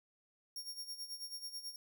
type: tone with tremolo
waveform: sawtooth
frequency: 5550 Hz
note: F8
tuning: 12 cents flat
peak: -38 dBFS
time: 0.56-1.76 s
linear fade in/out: 2 ms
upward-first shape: sine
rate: 9.2 Hz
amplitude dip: 75%
effects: none